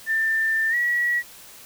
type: tone with pitch glide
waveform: sine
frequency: 1786 to 1925.3 Hz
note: A6 to B6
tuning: +25 to -45 cents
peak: -19 dBFS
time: 0.06-1.23 s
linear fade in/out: 50 ms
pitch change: +130 cents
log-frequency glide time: 0.7-0.75 s
effects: white hiss -45 dBFS RMS until 1.65 s